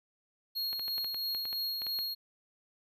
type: tone with tremolo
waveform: square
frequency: 4286 Hz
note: C8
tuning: 41 cents sharp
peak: -32 dBFS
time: 0.55-2.15 s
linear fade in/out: 20 ms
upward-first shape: sine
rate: 3 Hz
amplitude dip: 30%
type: clicks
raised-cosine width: 0.3 ms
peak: -29 dBFS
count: 12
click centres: 0.73 / 0.795 / 0.881 / 0.981 / 1.045 / 1.145 / 1.348 / 1.454 / 1.529 / 1.819 / 1.867 / 1.989 s
effects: none